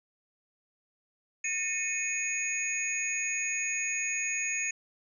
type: tone cluster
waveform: sine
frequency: 1814 / 2194 / 2505 / 6680 Hz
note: A#6 / C#7 / D#7 / G#8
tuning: -48 / -18 / +11 / +9 cents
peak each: -39 / -38 / -32 / -33 dBFS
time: 1.44-4.71 s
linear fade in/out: 5 ms
effects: none